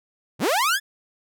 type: linear sweep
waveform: sawtooth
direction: up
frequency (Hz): 87.31 to 1760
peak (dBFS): -15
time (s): 0.39-0.8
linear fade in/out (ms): 50
effects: none